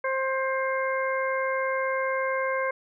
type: harmonic tone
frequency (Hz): 529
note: C5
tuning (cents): +19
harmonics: 1 / 2 / 3 / 4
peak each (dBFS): -27 / -30 / -32 / -33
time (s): 0.04-2.71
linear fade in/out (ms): 5
effects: none